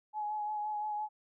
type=tone with vibrato; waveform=sine; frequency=844 Hz; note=G#5; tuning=28 cents sharp; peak=-33 dBFS; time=0.13-1.09 s; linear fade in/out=50 ms; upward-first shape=sine; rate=5.8 Hz; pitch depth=22 cents each way; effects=none